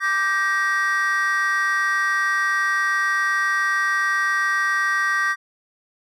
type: chord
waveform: triangle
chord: G minor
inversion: second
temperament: equal with one note detuned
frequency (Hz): 1174.7 / 1568 / 1894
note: D6 / G6 / Bb6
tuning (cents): 0 / 0 / +27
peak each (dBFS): -21 / -20 / -19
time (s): 0-5.36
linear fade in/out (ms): 50
effects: tanh soft clip ceiling -12 dBFS